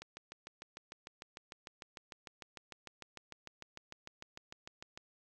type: click train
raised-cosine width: 0.2 ms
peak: -29 dBFS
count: 34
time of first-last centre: 0.02-4.975 s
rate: 6.66 Hz
effects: none